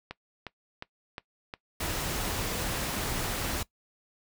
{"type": "click train", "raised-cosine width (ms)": 0.3, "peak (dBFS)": -21, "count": 7, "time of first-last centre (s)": [0.11, 2.253], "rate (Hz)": 2.8}
{"type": "noise", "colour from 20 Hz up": "pink", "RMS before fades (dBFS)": -32, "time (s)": [1.8, 3.63], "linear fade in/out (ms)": 5}
{"effects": ["noise-tail reverb RT60 0.1 s tail -20 dB re dry"]}